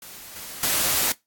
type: noise with level steps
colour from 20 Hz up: white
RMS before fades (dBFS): -41 / -37 / -22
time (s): 0.02-1.12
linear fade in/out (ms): 2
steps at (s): 0.36 / 0.63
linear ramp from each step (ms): 2
effects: noise-tail reverb RT60 0.2 s tail -22 dB re dry + AAC 64 kbps